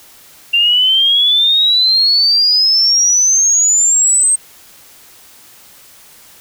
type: exponential sweep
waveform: sine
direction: up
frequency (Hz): 2765 to 8410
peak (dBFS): -8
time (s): 0.53-4.36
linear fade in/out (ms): 10
effects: white hiss -42 dBFS RMS until 6.4 s